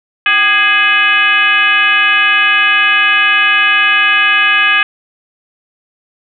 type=tone with frequency modulation; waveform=sine; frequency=2093 Hz; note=C7; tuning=in tune; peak=-7 dBFS; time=0.26-4.83 s; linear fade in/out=2 ms; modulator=438 Hz; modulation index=1.9; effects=none